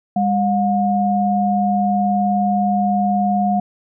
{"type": "tone pair together", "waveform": "sine", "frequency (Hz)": [201.4, 717.7], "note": ["G3", "F5"], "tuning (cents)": [47, 47], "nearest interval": "octave + minor seventh", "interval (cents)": 2200, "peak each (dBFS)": -17, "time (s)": [0.16, 3.6], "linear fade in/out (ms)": 5, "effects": []}